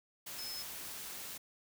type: tone in noise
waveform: sine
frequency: 5180 Hz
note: E8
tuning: 31 cents flat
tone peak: -42 dBFS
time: 0.38-0.63 s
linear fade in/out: 10 ms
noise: white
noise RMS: -45 dBFS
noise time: 0.26-1.38 s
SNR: 0 dB
effects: none